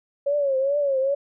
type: tone with vibrato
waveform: sine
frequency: 554.4 Hz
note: C#5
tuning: in tune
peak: -19 dBFS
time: 0.26-1.15 s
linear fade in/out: 10 ms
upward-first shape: triangle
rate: 2.4 Hz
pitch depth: 110 cents each way
effects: none